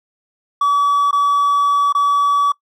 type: tone with dropouts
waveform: triangle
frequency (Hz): 1143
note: D6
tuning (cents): -47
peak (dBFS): -9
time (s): 0.61-2.52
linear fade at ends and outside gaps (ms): 5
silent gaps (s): 1.111-1.128 / 1.925-1.949
effects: noise-tail reverb RT60 0.1 s tail -24 dB re dry + tanh soft clip ceiling -6 dBFS